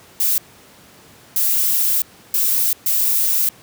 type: noise bursts at uneven times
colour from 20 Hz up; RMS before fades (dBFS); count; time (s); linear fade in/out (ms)
violet; -17; 4; 0.2-0.38 / 1.36-2.02 / 2.34-2.73 / 2.86-3.49; 2
effects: pink hiss -46 dBFS RMS until 3.62 s + high-pass 100 Hz 12 dB/octave